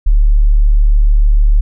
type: tone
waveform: sine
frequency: 36.71 Hz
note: D1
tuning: in tune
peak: -5 dBFS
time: 0.06-1.61 s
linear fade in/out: 10 ms
effects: none